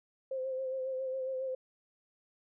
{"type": "tone with vibrato", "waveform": "sine", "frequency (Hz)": 523.3, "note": "C5", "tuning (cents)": 0, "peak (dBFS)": -33, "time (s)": [0.31, 1.55], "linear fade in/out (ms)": 5, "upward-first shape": "sine", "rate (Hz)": 7.3, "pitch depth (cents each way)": 31, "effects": []}